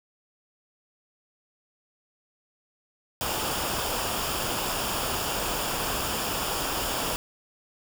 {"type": "noise with comb filter", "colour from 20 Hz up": "pink", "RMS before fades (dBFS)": -29, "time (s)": [3.21, 7.16], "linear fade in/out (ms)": 0, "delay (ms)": 0.49, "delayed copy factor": -0.55, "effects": []}